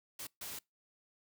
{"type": "noise bursts at uneven times", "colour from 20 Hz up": "white", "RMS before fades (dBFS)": -44, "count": 2, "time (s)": [[0.19, 0.27], [0.41, 0.59]], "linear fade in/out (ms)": 5, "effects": ["noise-tail reverb RT60 0.2 s tail -25 dB re dry"]}